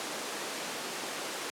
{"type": "high-pass noise", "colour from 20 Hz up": "pink", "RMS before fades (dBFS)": -37, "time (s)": [0, 1.5], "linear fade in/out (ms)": 0, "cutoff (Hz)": 300, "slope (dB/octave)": 12, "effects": ["high-pass 150 Hz 12 dB/octave", "low-pass 10000 Hz 12 dB/octave"]}